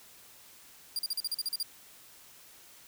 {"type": "tone bursts", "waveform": "sawtooth", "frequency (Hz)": 4786, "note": "D8", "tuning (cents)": 32, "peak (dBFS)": -27, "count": 10, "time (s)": [0.96, 1.629], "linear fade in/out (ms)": 2, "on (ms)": 30, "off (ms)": 41, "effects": ["white hiss -55 dBFS RMS until 2.87 s"]}